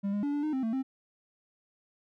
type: tone with pitch steps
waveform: triangle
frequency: 199.3 / 204.9 / 287.1 / 290.7 / 306.5 / 263.2 / 224.4 / 264.8 Hz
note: G3 / G#3 / D4 / D4 / D#4 / C4 / A3 / C4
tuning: +29 / -23 / -39 / -18 / -26 / +10 / +34 / +21 cents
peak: -26 dBFS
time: 0.03-0.83 s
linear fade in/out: 20 ms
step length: 100 ms
effects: none